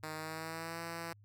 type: tone with pitch glide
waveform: 5% pulse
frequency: 156.1 to 167.3 Hz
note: D#3 to E3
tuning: +6 to +26 cents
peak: -29 dBFS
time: 0.03-1.13 s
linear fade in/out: 2 ms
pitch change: +120 cents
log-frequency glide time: 0.14-0.8 s
effects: added 103 Hz sine -58 dBFS peak until 1.24 s